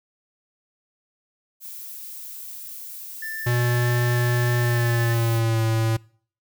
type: noise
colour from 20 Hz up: violet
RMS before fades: -37 dBFS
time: 1.6-5.42 s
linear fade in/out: 50 ms
type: tone with vibrato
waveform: triangle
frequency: 1760 Hz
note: A6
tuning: in tune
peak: -28 dBFS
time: 3.22-5.14 s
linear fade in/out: 5 ms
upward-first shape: square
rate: 1.6 Hz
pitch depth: 11 cents each way
type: tone with pitch glide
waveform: square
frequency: 121.1 to 112.34 Hz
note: B2 to A2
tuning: -34 to +36 cents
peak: -20 dBFS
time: 3.46-5.97 s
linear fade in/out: 10 ms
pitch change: -130 cents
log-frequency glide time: 4.55-5.63 s
effects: noise-tail reverb RT60 0.5 s tail -24 dB re dry